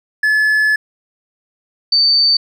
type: tone pair in turn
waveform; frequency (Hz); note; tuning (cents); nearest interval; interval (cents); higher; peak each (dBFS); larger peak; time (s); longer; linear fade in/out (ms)
triangle / sine; 1720 / 4572; A6 / D8; -40 / -47; octave + perfect fourth; 1693; second; -9 / -9; neither; 0.23-0.76 / 1.92-2.37; first; 5
effects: none